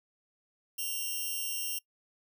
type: tone pair together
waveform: 5% pulse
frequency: 2782 / 3090 Hz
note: F7 / G7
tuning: -7 / -26 cents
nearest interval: major second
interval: 181 cents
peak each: -24 / -33 dBFS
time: 0.78-1.79 s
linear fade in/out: 10 ms
effects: noise-tail reverb RT60 0.1 s tail -24 dB re dry